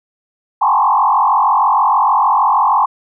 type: tone with frequency modulation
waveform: sine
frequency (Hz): 955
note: A#5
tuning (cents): +42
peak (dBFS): -9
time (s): 0.61-2.86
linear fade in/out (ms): 10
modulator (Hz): 46.4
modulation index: 3.5
effects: none